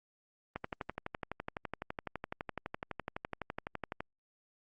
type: click train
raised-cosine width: 0.5 ms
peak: -22 dBFS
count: 42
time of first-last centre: 0.56-4.005 s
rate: 11.9 Hz
effects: Opus 32 kbps